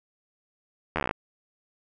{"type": "slowing click train", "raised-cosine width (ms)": 0.5, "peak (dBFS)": -11, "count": 11, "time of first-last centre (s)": [0.96, 1.111], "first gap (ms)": 12, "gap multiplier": 1.05, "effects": []}